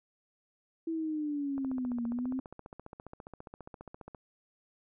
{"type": "linear two-way sweep", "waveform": "sine", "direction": "down then up", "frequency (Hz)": [330.3, 233.1, 264.7], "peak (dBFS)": -31, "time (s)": [0.87, 2.4], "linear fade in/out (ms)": 5, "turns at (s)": 2.06}
{"type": "click train", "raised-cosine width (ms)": 1, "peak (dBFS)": -31, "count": 39, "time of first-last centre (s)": [1.58, 4.148], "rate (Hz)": 14.8}
{"effects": []}